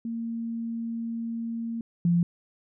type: tone pair in turn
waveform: sine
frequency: 230 / 172.29 Hz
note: A#3 / F3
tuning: -23 / -23 cents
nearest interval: perfect fourth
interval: 500 cents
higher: first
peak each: -29 / -19 dBFS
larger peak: second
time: 0.05-1.81 / 2.05-2.23 s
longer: first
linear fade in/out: 2 ms
effects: none